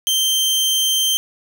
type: tone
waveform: sawtooth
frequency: 3136 Hz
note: G7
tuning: in tune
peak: -12 dBFS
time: 0.07-1.17 s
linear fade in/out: 0 ms
effects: none